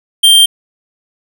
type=tone; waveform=square; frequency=3169 Hz; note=G7; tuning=18 cents sharp; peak=-4 dBFS; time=0.23-0.46 s; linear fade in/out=10 ms; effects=none